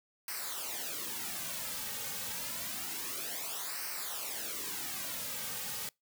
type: noise with flanger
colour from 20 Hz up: white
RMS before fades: -39 dBFS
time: 0.28-5.89 s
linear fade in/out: 2 ms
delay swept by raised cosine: 0.28 to 2.98 ms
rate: 0.28 Hz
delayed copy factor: -0.75
effects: noise-tail reverb RT60 0.2 s tail -26 dB re dry